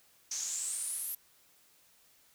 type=noise with band-pass filter sweep; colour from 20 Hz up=pink; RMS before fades=-37 dBFS; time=0.31-1.15 s; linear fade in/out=5 ms; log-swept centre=6000 to 12000 Hz; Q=7.6; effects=white hiss -65 dBFS RMS until 2.34 s